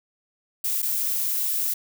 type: noise with dropouts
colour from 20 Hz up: violet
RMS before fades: -25 dBFS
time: 0.64-1.74 s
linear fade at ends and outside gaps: 5 ms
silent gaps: 0.82-0.827 s
effects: none